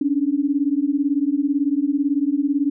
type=beating tone pair; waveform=sine; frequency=275.7 / 293.7 Hz; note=C#4 / D4; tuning=-9 / 0 cents; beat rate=18 Hz; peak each=-20 dBFS; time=0.01-2.7 s; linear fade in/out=5 ms; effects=none